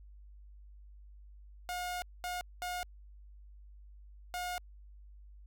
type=tone bursts at uneven times; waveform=sawtooth; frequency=717 Hz; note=F5; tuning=45 cents sharp; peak=-32 dBFS; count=4; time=1.69-2.02 / 2.24-2.41 / 2.62-2.83 / 4.34-4.58 s; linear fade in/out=0 ms; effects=added 50 Hz sine -51 dBFS peak until 5.46 s